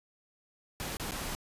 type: noise with dropouts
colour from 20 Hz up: pink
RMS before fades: -37 dBFS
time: 0.8-1.35 s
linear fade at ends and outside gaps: 0 ms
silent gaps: 0.969-0.998 / 1.109-1.119 s
effects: resampled to 32000 Hz